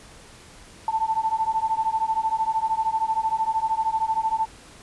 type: beating tone pair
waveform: sine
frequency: 880 / 893 Hz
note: A5 / A5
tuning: 0 / +25 cents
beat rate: 13 Hz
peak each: -24 dBFS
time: 0.88-4.46 s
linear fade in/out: 2 ms
effects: pink hiss -47 dBFS RMS until 4.82 s + resampled to 24000 Hz